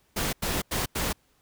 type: noise bursts at uneven times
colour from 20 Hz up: pink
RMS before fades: -28 dBFS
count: 4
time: 0.16-0.33 / 0.42-0.62 / 0.71-0.86 / 0.95-1.13 s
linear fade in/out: 10 ms
effects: pink hiss -66 dBFS RMS until 1.41 s